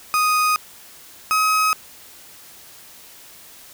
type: tone pair in turn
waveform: 35% pulse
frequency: 1245 / 1269 Hz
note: D#6 / D#6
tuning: +1 / +34 cents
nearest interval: unison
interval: 33 cents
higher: second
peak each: -14 dBFS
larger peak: neither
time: 0.14-0.56 / 1.31-1.73 s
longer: neither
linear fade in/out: 0 ms
effects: white hiss -44 dBFS RMS until 3.73 s